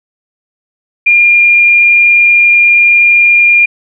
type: tone with frequency modulation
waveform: sine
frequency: 2407 Hz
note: D7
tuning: 42 cents sharp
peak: -3 dBFS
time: 1.06-3.66 s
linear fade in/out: 10 ms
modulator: 29.3 Hz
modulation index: 0.3
effects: none